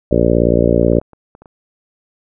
harmonic tone, 58.27 Hz, A#1, in tune, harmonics 1 / 2 / 3 / 4 / 5 / 6 / 7 / 8 / 9 / 10, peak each -19 / -19 / -19 / -19 / -19 / -19 / -19 / -19 / -19 / -19 dBFS, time 0.11-1 s, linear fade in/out 5 ms
clicks, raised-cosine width 1 ms, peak -26 dBFS, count 9, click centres 0.828 / 0.883 / 0.927 / 0.966 / 1.015 / 1.133 / 1.351 / 1.42 / 1.458 s
effects none

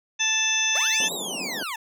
harmonic tone, 880 Hz, A5, in tune, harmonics 1 / 2 / 3 / 4 / 6 / 7, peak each -36 / -30 / -25 / -26 / -36 / -25 dBFS, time 0.19-1.09 s, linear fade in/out 20 ms
20% pulse linear two-way sweep, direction up then down, 493.9 to 3925 to 848 Hz, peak -24 dBFS, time 0.75-1.76 s, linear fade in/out 5 ms, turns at 1.13 s
pink band-pass noise, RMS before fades -36 dBFS, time 1-1.63 s, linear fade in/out 2 ms, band 180 to 1000 Hz, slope 48 dB/octave
effects none

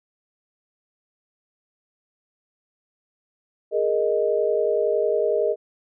sine chord, Ab suspended second, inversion none, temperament equal, 415.3 / 466.2 / 622.3 Hz, Ab4 / Bb4 / Eb5, 0 / 0 / 0 cents, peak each -23 dBFS, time 3.71-5.56 s, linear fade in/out 50 ms, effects none

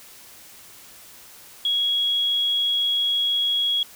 sine tone, 3322 Hz, G#7, in tune, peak -19 dBFS, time 1.65-3.83 s, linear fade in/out 2 ms, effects white hiss -46 dBFS RMS until 3.95 s

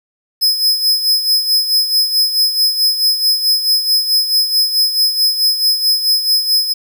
45% pulse tone with tremolo, 5100 Hz, D#8, 42 cents sharp, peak -9 dBFS, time 0.41-6.74 s, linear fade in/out 20 ms, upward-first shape sine, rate 4.6 Hz, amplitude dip 65%, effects 7-bit

